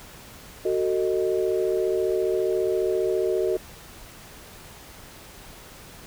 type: tone cluster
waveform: sine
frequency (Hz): 373.3 / 448 / 620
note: F#4 / A4 / D#5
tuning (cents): +15 / +31 / -6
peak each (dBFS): -23 / -26 / -29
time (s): 0.65-3.57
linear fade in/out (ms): 5
effects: pink hiss -45 dBFS RMS until 6.06 s